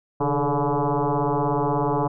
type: tone with frequency modulation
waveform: sine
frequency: 279.7 Hz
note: C#4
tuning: 16 cents sharp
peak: -19 dBFS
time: 0.2-2.08 s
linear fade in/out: 10 ms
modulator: 144 Hz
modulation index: 5.5
effects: none